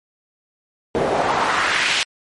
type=noise with band-pass filter sweep; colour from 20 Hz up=pink; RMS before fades=-19 dBFS; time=0.95-2.03 s; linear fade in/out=0 ms; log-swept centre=430 to 3200 Hz; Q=1.5; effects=MP3 48 kbps